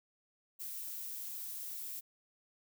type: noise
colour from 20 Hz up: violet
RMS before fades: -43 dBFS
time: 0.59-2.01 s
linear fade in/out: 20 ms
effects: none